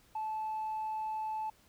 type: tone with tanh clipping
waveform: triangle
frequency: 870 Hz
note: A5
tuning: 20 cents flat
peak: -34 dBFS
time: 0.15-1.5 s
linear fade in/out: 5 ms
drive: 5 dB
effects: pink hiss -65 dBFS RMS until 1.68 s